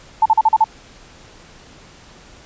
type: tone bursts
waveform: sine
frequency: 880 Hz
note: A5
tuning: in tune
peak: -8 dBFS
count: 6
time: 0.22-0.642 s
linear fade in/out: 5 ms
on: 37 ms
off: 40 ms
effects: pink hiss -44 dBFS RMS until 2.45 s + resampled to 16000 Hz